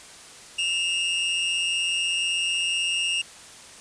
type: tone pair together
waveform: 45% pulse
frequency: 2653 / 2829 Hz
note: E7 / F7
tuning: +10 / +22 cents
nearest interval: minor second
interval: 112 cents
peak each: -29 / -24 dBFS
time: 0.58-3.22 s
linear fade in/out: 10 ms
effects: white hiss -45 dBFS RMS until 3.8 s + resampled to 22050 Hz